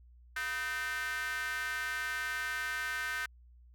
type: tone with high-pass filter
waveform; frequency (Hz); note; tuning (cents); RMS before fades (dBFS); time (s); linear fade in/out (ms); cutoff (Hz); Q
square; 139.9; C#3; +16; -36; 0.36-3.26; 5; 1600; 5.4
effects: added 60 Hz sine -55 dBFS peak until 3.74 s